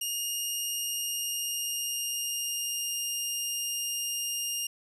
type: tone with pitch glide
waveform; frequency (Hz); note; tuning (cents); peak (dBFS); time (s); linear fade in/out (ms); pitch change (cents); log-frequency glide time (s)
15% pulse; 2840 to 2820; F7 to F7; +28 to +16; -23; 0.01-4.67; 5; -12; 0.71-3.02
effects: none